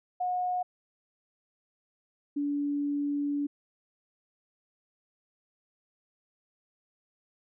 sine tone pair in turn, 725 / 287.7 Hz, F#5 / D4, -35 / -36 cents, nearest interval octave + major third, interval 1601 cents, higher first, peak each -27 dBFS, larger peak neither, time 0.2-0.63 / 2.36-3.47 s, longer second, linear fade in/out 10 ms, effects none

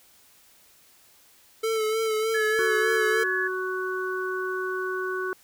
square tone with vibrato, 440 Hz, A4, in tune, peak -24 dBFS, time 1.63-3.24 s, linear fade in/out 10 ms, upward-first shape sine, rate 3.3 Hz, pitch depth 34 cents each way
sine tone, 1700 Hz, G#6, 40 cents sharp, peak -25 dBFS, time 2.34-3.48 s, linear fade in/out 10 ms
harmonic tone, 372.2 Hz, F#4, 10 cents sharp, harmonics 1 / 3 / 4, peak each -29 / -34 / -31 dBFS, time 2.59-5.33 s, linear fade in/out 0 ms
effects white hiss -57 dBFS RMS until 5.43 s

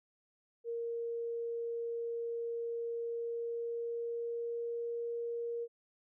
sine tone with pitch glide, 466.2 to 469.2 Hz, A#4 to A#4, 0 to +11 cents, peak -35 dBFS, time 0.64-5.68 s, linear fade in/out 50 ms, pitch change +11 cents, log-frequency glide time 2.98-4.88 s, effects none

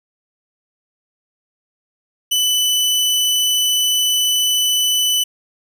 sawtooth tone, 2991 Hz, F#7, 18 cents sharp, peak -11 dBFS, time 2.31-5.24 s, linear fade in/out 10 ms, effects none

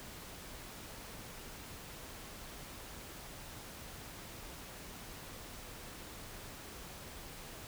silence, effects pink hiss -49 dBFS RMS until 7.67 s

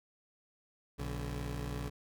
20% pulse tone pair together, 60.33 / 143.4 Hz, B1 / D3, -40 / -41 cents, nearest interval octave + minor third, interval 1499 cents, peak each -33 / -37 dBFS, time 0.98-1.9 s, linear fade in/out 20 ms, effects none

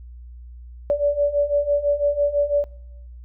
sine beating tone pair, 574 / 580 Hz, D5 / D5, -40 / -22 cents, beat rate 6 Hz, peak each -22 / -19 dBFS, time 0.9-2.64 s, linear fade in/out 0 ms, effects noise-tail reverb RT60 0.8 s tail -21 dB re dry + added 60 Hz sine -37 dBFS peak until 3.24 s

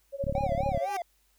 sine tone with tremolo, 554.4 Hz, C#5, in tune, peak -26 dBFS, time 0.12-0.9 s, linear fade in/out 50 ms, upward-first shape sine, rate 13 Hz, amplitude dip 95%
click train, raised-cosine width 5 ms, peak -21 dBFS, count 20, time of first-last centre 0.24-0.775 s, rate 35.5 Hz
triangle tone with vibrato, 740 Hz, F#5, in tune, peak -28 dBFS, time 0.35-1.02 s, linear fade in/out 2 ms, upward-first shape sine, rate 4 Hz, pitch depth 180 cents each way
10% pulse tone with exponential growth, 392 Hz, G4, in tune, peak -24 dBFS, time 0.69-0.97 s, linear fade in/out 5 ms, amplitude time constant 60 ms
effects added 50 Hz sine -69 dBFS peak until 1.38 s + white hiss -69 dBFS RMS until 1.38 s

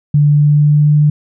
sine tone with pitch glide, 146.83 to 149.05 Hz, D3 to D3, 0 to +26 cents, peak -6 dBFS, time 0.14-1.1 s, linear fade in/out 5 ms, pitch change +26 cents, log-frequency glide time 0.28-0.93 s, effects none

